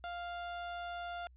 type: tone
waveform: 30% pulse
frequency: 698.5 Hz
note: F5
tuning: in tune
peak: -37 dBFS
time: 0.04-1.27 s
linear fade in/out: 0 ms
effects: added 62 Hz sine -57 dBFS peak until 1.36 s + resampled to 8000 Hz